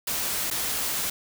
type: noise with dropouts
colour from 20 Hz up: white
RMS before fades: -28 dBFS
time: 0.07-1.1 s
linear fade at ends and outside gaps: 5 ms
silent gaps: 0.503-0.51 s
effects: none